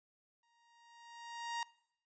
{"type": "tone with exponential growth", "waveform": "sawtooth", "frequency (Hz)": 937, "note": "A#5", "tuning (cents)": 9, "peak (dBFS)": -32, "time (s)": [0.43, 1.63], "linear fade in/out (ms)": 2, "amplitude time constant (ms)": 260, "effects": ["noise-tail reverb RT60 0.7 s tail -22 dB re dry", "resampled to 16000 Hz"]}